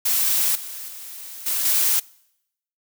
blue noise with level steps, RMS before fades -20 / -34 / -37 / -23 / -19 dBFS, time 0.05-2 s, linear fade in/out 10 ms, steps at 0.55 / 0.88 / 1.46 / 1.65 s, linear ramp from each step 5 ms, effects noise-tail reverb RT60 0.8 s tail -24 dB re dry

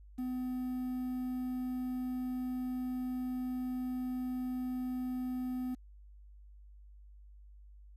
triangle tone with quantisation, 252.8 Hz, B3, 41 cents sharp, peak -32 dBFS, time 0.18-5.75 s, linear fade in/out 10 ms, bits 10, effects added 50 Hz sine -52 dBFS peak until 7.96 s + resampled to 32000 Hz

